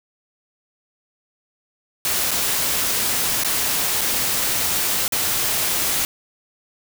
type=noise with dropouts; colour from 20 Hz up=white; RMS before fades=-21 dBFS; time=2.05-6.05 s; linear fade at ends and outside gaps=1 ms; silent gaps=2.309-2.314 / 3.436-3.446 / 4.01-4.014 / 5.08-5.122 s; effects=none